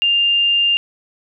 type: tone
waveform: sine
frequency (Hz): 2800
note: F7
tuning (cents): +4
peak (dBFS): -12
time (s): 0.02-0.77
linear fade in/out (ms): 0
effects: none

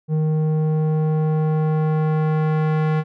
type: tone with low-pass filter sweep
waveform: square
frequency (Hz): 155.56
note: D#3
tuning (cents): 0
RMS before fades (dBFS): -19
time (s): 0.08-3.04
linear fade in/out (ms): 50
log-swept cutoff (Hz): 400 to 1900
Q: 0.81
effects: none

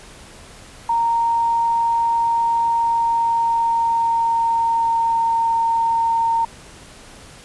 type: tone with pitch glide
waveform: sine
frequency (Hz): 927 to 916.9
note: A#5 to A#5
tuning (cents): -10 to -29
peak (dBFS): -15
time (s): 0.89-6.45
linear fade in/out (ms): 5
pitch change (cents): -19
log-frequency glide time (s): 2.79-5.3
effects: pink hiss -42 dBFS RMS until 7.44 s + resampled to 24000 Hz

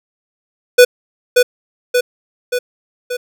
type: tone with echo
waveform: square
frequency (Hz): 493.9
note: B4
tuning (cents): 0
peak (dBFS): -3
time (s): 0.78-0.85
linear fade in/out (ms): 10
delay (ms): 580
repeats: 4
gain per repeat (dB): -4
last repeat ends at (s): 3.17
effects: none

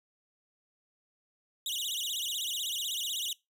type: tone with vibrato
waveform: sawtooth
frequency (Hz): 3322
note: G#7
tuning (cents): 0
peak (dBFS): -29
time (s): 1.66-3.33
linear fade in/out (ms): 2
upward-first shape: sine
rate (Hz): 16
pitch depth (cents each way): 270
effects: noise-tail reverb RT60 0.2 s tail -22 dB re dry

